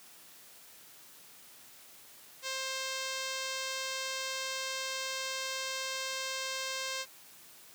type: tone with low-pass filter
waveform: 5% pulse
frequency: 528 Hz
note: C5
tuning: 16 cents sharp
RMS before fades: -37 dBFS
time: 2.42-7.06 s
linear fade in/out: 50 ms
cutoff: 9100 Hz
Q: 1
effects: white hiss -55 dBFS RMS until 7.74 s + high-pass 100 Hz 12 dB/octave